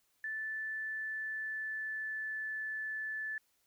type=tone with pitch glide; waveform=sine; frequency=1754 to 1742.9 Hz; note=A6 to A6; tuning=-6 to -17 cents; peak=-36 dBFS; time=0.24-3.38 s; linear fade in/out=2 ms; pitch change=-11 cents; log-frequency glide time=0.69-2.62 s; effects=white hiss -75 dBFS RMS until 3.66 s